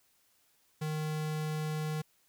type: tone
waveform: square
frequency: 154.4 Hz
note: D#3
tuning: 13 cents flat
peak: -33 dBFS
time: 0.81-2.02 s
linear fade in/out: 10 ms
effects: white hiss -70 dBFS RMS until 2.28 s